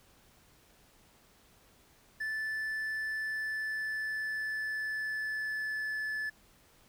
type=tone with pitch glide; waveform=triangle; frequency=1752 to 1732.9 Hz; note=A6 to A6; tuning=-8 to -27 cents; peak=-31 dBFS; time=2.2-6.3 s; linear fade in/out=10 ms; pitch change=-19 cents; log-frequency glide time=3.12-5.99 s; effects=pink hiss -63 dBFS RMS until 6.88 s